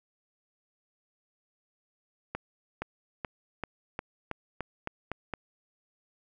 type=accelerating click train; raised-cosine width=0.5 ms; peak=-18 dBFS; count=10; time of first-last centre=2.35-5.337 s; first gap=470 ms; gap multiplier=0.91; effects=none